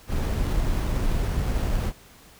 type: noise with sample-and-hold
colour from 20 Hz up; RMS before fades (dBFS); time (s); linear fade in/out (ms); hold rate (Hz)
brown; -24; 0.07-1.93; 50; 7350
effects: pink hiss -51 dBFS RMS until 2.39 s